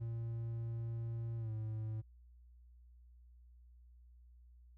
triangle tone with pitch glide, 115.3 to 109.46 Hz, A#2 to A2, -19 to -9 cents, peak -36 dBFS, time 0-2.02 s, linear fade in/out 20 ms, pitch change -90 cents, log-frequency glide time 1.38-1.51 s, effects added 60 Hz sine -58 dBFS peak until 4.77 s

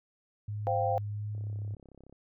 sine tone with vibrato, 104.1 Hz, G#2, 5 cents sharp, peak -33 dBFS, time 0.48-1.75 s, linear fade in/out 5 ms, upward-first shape triangle, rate 1.5 Hz, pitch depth 20 cents each way
sine chord, C suspended fourth, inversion none, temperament equal, 523.3 / 698.5 / 784 Hz, C5 / F5 / G5, 0 / 0 / 0 cents, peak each -31 dBFS, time 0.67-0.98 s, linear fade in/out 0 ms
click train, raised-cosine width 2 ms, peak -40 dBFS, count 27, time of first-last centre 1.35-2.126 s, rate 33.5 Hz
effects none

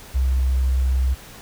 sine tone, 64.8 Hz, C2, 16 cents flat, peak -16 dBFS, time 0.14-1.15 s, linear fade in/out 20 ms, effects pink hiss -42 dBFS RMS until 1.41 s

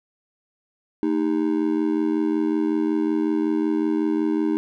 triangle tone with amplitude modulation, 311.1 Hz, D#4, in tune, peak -13 dBFS, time 1.03-4.57 s, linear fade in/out 0 ms, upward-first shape sine, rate 85.4 Hz, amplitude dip 95%, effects none

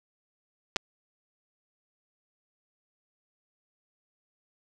clicks, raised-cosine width 0.2 ms, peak -8 / -9 dBFS, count 2, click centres 0.761 / 0.766 s, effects none

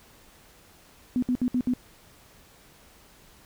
sine tone bursts, 249.4 Hz, B3, 17 cents sharp, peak -21 dBFS, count 5, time 1.16-1.736 s, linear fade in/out 0 ms, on 64 ms, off 64 ms, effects pink hiss -55 dBFS RMS until 3.45 s

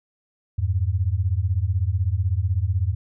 sine beating tone pair, 85 / 101 Hz, F2 / G#2, -46 / -48 cents, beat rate 16 Hz, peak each -22 dBFS, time 0.58-2.95 s, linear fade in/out 10 ms, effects none

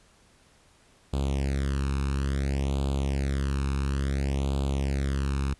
sawtooth tone with flanger, 68.6 Hz, C#2, 17 cents flat, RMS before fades -27 dBFS, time 1.13-5.54 s, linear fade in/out 5 ms, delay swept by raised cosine 0.26 to 0.77 ms, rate 0.58 Hz, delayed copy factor +0.95, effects pink hiss -60 dBFS RMS until 5.59 s + resampled to 24000 Hz

